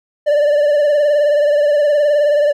triangle tone with vibrato, 587.3 Hz, D5, in tune, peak -8 dBFS, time 0.26-2.53 s, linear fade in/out 20 ms, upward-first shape triangle, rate 19 Hz, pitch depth 58 cents each way, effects none

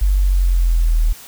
sine exponential sweep, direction down, 49.12 to 38.61 Hz, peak -11 dBFS, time 0.01-1.13 s, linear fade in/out 10 ms, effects white hiss -39 dBFS RMS until 1.27 s

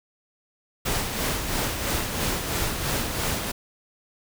pink noise with tremolo, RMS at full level -25 dBFS, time 0.85-3.52 s, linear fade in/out 10 ms, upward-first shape sine, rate 3 Hz, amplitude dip 45%, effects none

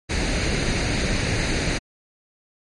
pink noise with comb filter, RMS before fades -22 dBFS, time 0.09-1.79 s, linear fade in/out 20 ms, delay 0.46 ms, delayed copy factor +0.55, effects low-pass 6000 Hz 12 dB/octave + MP3 48 kbps

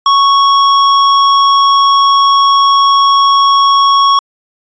square tone, 1108.7 Hz, C#6, in tune, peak -6 dBFS, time 0.06-4.19 s, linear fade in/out 2 ms, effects resampled to 16000 Hz

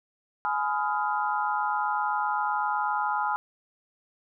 sine chord, F half-diminished seventh, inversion first, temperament just, 838.1 / 1005.8 / 1257.2 / 1396.9 Hz, Ab5 / Cb6 / Eb6 / F6, +16 / +31 / +18 / 0 cents, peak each -28 / -30 / -32 / -32 dBFS, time 0.45-3.36 s, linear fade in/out 0 ms, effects none

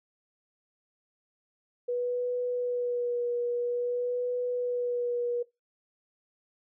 sine tone with vibrato, 487.1 Hz, B4, 24 cents flat, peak -27 dBFS, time 1.88-5.43 s, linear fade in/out 10 ms, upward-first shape sine, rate 0.5 Hz, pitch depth 21 cents each way, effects noise-tail reverb RT60 0.2 s tail -20 dB re dry

